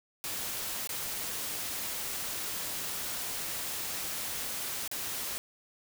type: noise with dropouts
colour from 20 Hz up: white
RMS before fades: -36 dBFS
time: 0.24-5.38 s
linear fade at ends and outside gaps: 0 ms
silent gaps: 0.873-0.892 / 4.877-4.914 s
effects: none